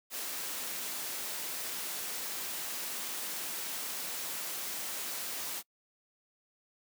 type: noise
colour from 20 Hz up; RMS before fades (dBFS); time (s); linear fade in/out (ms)
white; -38; 0.1-5.63; 50
effects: noise-tail reverb RT60 0.1 s tail -26 dB re dry + high-pass 200 Hz 12 dB/octave